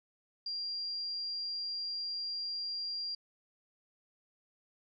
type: tone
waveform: sine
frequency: 4769 Hz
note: D8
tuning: 26 cents sharp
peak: -35 dBFS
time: 0.46-3.15 s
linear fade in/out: 5 ms
effects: none